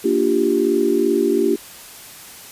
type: chord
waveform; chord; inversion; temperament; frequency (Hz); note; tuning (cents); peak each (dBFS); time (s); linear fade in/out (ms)
sine; G minor seventh; first; equal; 233.1 / 293.7 / 349.2 / 392; Bb3 / D4 / F4 / G4; 0 / 0 / 0 / 0; -23 / -21 / -19 / -18; 0.04-1.56; 10
effects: white hiss -39 dBFS RMS until 2.51 s + resampled to 32000 Hz